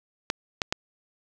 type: clicks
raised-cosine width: 0.2 ms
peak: -7 dBFS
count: 3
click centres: 0.301 / 0.618 / 0.725 s
effects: none